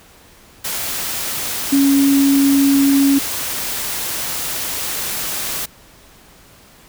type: tone in noise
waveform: sine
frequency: 277.2 Hz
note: C#4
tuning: in tune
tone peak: -10 dBFS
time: 1.72-3.19 s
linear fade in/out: 10 ms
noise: white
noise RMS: -23 dBFS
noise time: 0.64-5.66 s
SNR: +10 dB
effects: pink hiss -46 dBFS RMS until 6.88 s